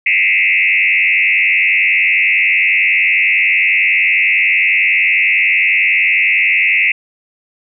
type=tone with frequency modulation; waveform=sine; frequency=2349 Hz; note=D7; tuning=in tune; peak=-9 dBFS; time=0.06-6.92 s; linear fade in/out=5 ms; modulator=91 Hz; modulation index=3.7; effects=none